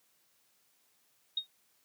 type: tone with exponential decay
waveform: sine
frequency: 3729 Hz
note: A#7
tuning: in tune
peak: -26 dBFS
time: 1.37-1.47 s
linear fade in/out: 5 ms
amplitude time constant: 20 ms
effects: white hiss -71 dBFS RMS until 1.84 s + high-pass 100 Hz 12 dB/octave